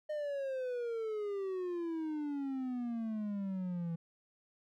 triangle exponential sweep, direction down, 613 to 164.5 Hz, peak -33 dBFS, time 0.09-3.96 s, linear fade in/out 10 ms, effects none

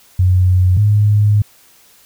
sine tone pair in turn, 91.7 / 104.37 Hz, F#2 / G#2, -15 / +9 cents, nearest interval major second, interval 224 cents, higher second, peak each -8 dBFS, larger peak neither, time 0.19-0.77 / 0.77-1.42 s, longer second, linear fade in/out 5 ms, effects white hiss -48 dBFS RMS until 2.05 s

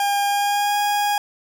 40% pulse tone with pitch glide, 807 to 823 Hz, G#5 to G#5, -50 to -16 cents, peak -17 dBFS, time 0-1.18 s, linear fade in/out 2 ms, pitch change +34 cents, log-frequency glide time 0.26-0.77 s, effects none

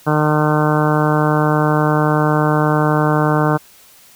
harmonic tone, 151.8 Hz, D#3, 42 cents flat, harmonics 1 / 2 / 3 / 4 / 5 / 6 / 7 / 8 / 9 / 10, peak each -16 / -19 / -21 / -22 / -23 / -24 / -24 / -25 / -26 / -26 dBFS, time 0.06-3.58 s, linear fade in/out 20 ms, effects white hiss -46 dBFS RMS until 4.15 s

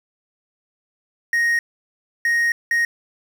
triangle tone bursts at uneven times, 1869 Hz, A#6, 4 cents sharp, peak -14 dBFS, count 3, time 1.33-1.59 / 2.25-2.52 / 2.71-2.85 s, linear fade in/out 2 ms, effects 7-bit

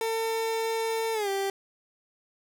30% pulse tone with pitch glide, 450.5 to 392.2 Hz, A4 to G4, +41 to +1 cents, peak -24 dBFS, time 0.01-1.5 s, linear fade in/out 2 ms, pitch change -240 cents, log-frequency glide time 1.13-1.29 s, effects none

